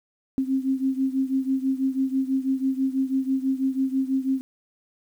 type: beating tone pair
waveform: sine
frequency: 264 / 270.1 Hz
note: C4 / C#4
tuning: +16 / -45 cents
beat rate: 6.1 Hz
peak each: -23 / -26 dBFS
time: 0.38-4.41 s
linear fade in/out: 0 ms
effects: 9-bit